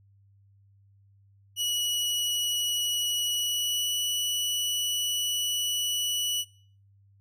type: tone with pitch glide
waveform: sawtooth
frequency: 2928 to 2948 Hz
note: F#7 to F#7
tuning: -19 to -7 cents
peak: -23 dBFS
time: 1.56-6.45 s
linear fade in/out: 50 ms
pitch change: +12 cents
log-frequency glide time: 3.3-3.91 s
effects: noise-tail reverb RT60 0.6 s tail -26 dB re dry + added 99 Hz sine -57 dBFS peak until 7.2 s